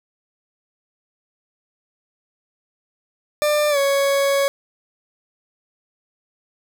40% pulse tone with pitch glide, 596 to 556.1 Hz, D5 to C#5, +25 to +5 cents, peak -15 dBFS, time 3.42-4.48 s, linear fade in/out 0 ms, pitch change -120 cents, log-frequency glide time 3.7-3.78 s, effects none

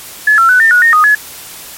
sine tone with pitch steps, 1711 / 1349 / 1495 / 1803 / 1458 / 1843 / 1242 / 1698 Hz, A6 / E6 / F#6 / A6 / F#6 / A#6 / D#6 / G#6, -49 / +40 / +17 / +42 / -26 / -20 / -3 / +38 cents, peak -4 dBFS, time 0.27-1.15 s, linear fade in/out 5 ms, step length 110 ms, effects white hiss -30 dBFS RMS until 1.77 s + MP3 64 kbps

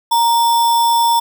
sine tone with sample-and-hold, 932.3 Hz, A#5, in tune, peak -10 dBFS, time 0.11-1.2 s, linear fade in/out 10 ms, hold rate 4410 Hz, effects none

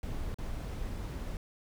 brown noise with dropouts, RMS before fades -37 dBFS, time 0.03-1.37 s, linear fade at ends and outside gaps 1 ms, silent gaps 0.344-0.385 s, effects none

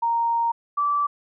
sine tone pair in turn, 930 / 1160.6 Hz, A#5 / D6, -4 / -21 cents, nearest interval major third, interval 383 cents, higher second, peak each -19 dBFS, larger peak neither, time 0.02-0.52 / 0.77-1.07 s, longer first, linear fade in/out 10 ms, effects none

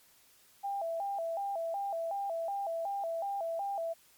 sine tone with vibrato, 727 Hz, F#5, 31 cents flat, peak -32 dBFS, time 0.63-3.94 s, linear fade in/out 20 ms, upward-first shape square, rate 2.7 Hz, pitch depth 160 cents each way, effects white hiss -63 dBFS RMS until 4.17 s + MP3 96 kbps

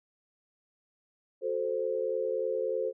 sine chord, F# diminished, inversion none, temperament equal, 370 / 440 / 523.3 Hz, F#4 / A4 / C5, 0 / 0 / 0 cents, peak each -36 / -32 / -31 dBFS, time 1.41-2.93 s, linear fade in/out 50 ms, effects none

